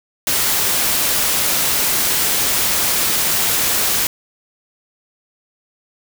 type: noise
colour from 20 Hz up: white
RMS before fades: -17 dBFS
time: 0.27-4.07 s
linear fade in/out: 2 ms
effects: none